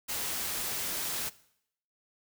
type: noise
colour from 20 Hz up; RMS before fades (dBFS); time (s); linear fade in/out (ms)
white; -34; 0.08-1.3; 20
effects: noise-tail reverb RT60 0.7 s tail -19 dB re dry